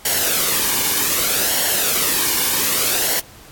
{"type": "noise with flanger", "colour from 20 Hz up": "white", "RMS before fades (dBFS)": -18, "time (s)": [0.05, 3.2], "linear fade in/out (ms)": 5, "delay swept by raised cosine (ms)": [0.8, 1.55], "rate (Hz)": 0.64, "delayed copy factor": -0.55, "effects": ["pink hiss -43 dBFS RMS until 3.51 s", "AAC 64 kbps"]}